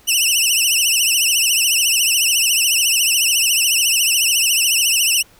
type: tone with vibrato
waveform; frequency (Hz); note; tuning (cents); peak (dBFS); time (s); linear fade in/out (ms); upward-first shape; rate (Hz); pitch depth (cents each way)
15% pulse; 2800; F7; +4; -6; 0.07-5.23; 20; triangle; 14; 160
effects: pink hiss -50 dBFS RMS until 5.39 s